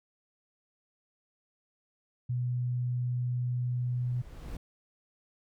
sine tone, 123.47 Hz, B2, in tune, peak -28 dBFS, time 2.29-4.22 s, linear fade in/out 10 ms
brown noise with exponential growth, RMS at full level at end -37 dBFS, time 3.42-4.57 s, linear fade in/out 5 ms, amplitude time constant 250 ms
effects none

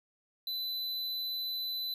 square tone, 4007 Hz, B7, 24 cents sharp, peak -34 dBFS, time 0.47-1.94 s, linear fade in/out 2 ms, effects none

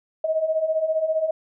sine beating tone pair, 622.3 / 637.3 Hz, D#5 / D#5, 0 / +41 cents, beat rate 15 Hz, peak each -26 / -21 dBFS, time 0.24-1.31 s, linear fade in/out 5 ms, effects none

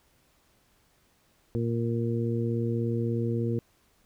harmonic tone, 116.54 Hz, A#2, in tune, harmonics 1 / 2 / 3 / 4, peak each -28 / -31 / -33 / -34 dBFS, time 1.55-3.59 s, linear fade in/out 0 ms, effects pink hiss -66 dBFS RMS until 4.05 s

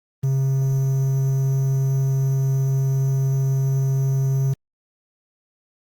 triangle tone with quantisation, 134.6 Hz, C3, 49 cents sharp, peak -15 dBFS, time 0.23-4.54 s, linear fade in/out 10 ms, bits 7, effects Opus 32 kbps

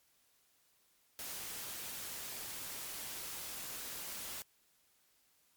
white noise, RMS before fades -44 dBFS, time 1.19-4.42 s, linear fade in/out 0 ms, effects white hiss -72 dBFS RMS until 5.56 s + MP3 96 kbps

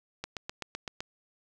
click train, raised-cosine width 0.2 ms, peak -18 dBFS, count 7, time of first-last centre 0.24-1.005 s, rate 7.84 Hz, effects none

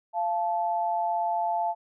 sine tone pair together, 690 / 872.1 Hz, F5 / A5, -21 / -16 cents, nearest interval major third, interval 405 cents, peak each -27 dBFS, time 0.13-1.75 s, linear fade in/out 50 ms, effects none

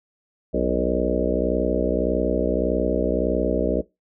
harmonic tone with a mistuned harmonic, 61.7 Hz, B1, 1 cent flat, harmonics 1 / 3 / 4 / 5 / 6 / 7 / 8 / 9 / 10, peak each -28 / -28 / -28 / -28 / -28 / -28 / -28 / -28 / -28 dBFS, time 0.53-3.82 s, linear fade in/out 20 ms, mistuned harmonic 8, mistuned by -44 cents, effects noise-tail reverb RT60 0.2 s tail -20 dB re dry

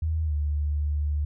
sine tone with pitch glide, 79.6 to 73.84 Hz, D#2 to D2, +40 to +10 cents, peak -23 dBFS, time 0.02-1.25 s, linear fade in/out 5 ms, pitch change -130 cents, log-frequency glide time 0.24-0.34 s, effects none

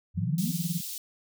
sine exponential sweep, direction up, 82.41 to 277.2 Hz, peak -29 dBFS, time 0.14-0.53 s, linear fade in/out 50 ms
sine tone with tremolo, 170 Hz, F3, 46 cents flat, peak -24 dBFS, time 0.17-0.81 s, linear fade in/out 10 ms, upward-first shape sine, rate 19 Hz, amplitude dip 95%
white high-pass noise, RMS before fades -37 dBFS, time 0.38-0.98 s, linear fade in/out 2 ms, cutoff 3300 Hz, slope 24 dB/octave
effects none

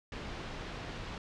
pink low-pass noise, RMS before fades -42 dBFS, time 0.12-1.18 s, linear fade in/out 2 ms, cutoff 4000 Hz, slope 12 dB/octave, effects low-pass 7000 Hz 12 dB/octave

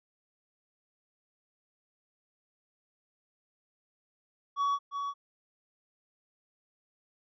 triangle tone with echo, 1128 Hz, C#6, 30 cents sharp, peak -24 dBFS, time 4.56-4.79 s, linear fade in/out 50 ms, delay 350 ms, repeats 1, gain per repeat -6 dB, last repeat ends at 5.14 s, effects resampled to 16000 Hz

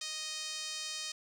5% pulse tone with band-pass filter, 622.3 Hz, D#5, in tune, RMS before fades -40 dBFS, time 0.01-1.12 s, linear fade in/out 5 ms, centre 5000 Hz, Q 0.81, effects none

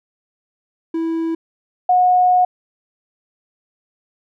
triangle / sine tone pair in turn, 327.8 / 727.2 Hz, E4 / F#5, -10 / -30 cents, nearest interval octave + major second, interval 1380 cents, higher second, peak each -16 / -10 dBFS, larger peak second, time 0.94-1.35 / 1.89-2.45 s, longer second, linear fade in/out 5 ms, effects none

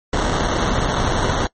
pink noise with sample-and-hold, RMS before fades -19 dBFS, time 0.13-1.47 s, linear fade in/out 2 ms, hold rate 2450 Hz, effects noise-tail reverb RT60 0.1 s tail -22 dB re dry + MP3 32 kbps

